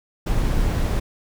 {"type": "noise", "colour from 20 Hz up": "brown", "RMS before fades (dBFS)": -20, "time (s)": [0.26, 1], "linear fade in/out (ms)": 10, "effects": []}